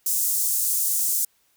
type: high-pass noise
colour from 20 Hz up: pink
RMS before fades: -23 dBFS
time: 0.06-1.25 s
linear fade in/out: 5 ms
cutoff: 7300 Hz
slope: 24 dB/octave
effects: white hiss -65 dBFS RMS until 1.56 s